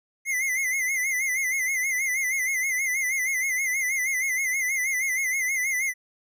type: tone with vibrato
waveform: square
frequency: 2078 Hz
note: C7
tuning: 12 cents flat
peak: -24 dBFS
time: 0.25-5.94 s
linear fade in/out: 50 ms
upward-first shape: sine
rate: 6.3 Hz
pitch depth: 85 cents each way
effects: none